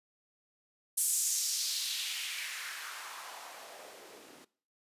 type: noise with band-pass filter sweep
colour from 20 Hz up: blue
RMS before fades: -37 dBFS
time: 0.97-4.45 s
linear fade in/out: 10 ms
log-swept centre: 9400 to 280 Hz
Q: 2
effects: noise-tail reverb RT60 0.5 s tail -21 dB re dry + resampled to 32000 Hz